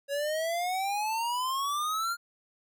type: exponential sweep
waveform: square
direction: up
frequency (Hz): 554.4 to 1415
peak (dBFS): -29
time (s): 0.08-2.17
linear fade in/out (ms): 50
effects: none